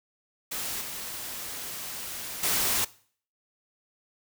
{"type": "noise with level steps", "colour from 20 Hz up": "white", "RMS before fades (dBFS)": [-33, -37, -26], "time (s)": [0.51, 2.85], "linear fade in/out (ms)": 10, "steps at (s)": [0.81, 2.43], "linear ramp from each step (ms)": 5, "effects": ["noise-tail reverb RT60 0.5 s tail -20 dB re dry"]}